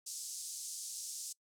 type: band-pass noise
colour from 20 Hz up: white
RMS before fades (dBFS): -44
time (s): 0.06-1.33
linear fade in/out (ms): 10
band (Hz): 5200 to 9000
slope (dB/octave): 24
effects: noise-tail reverb RT60 0.1 s tail -23 dB re dry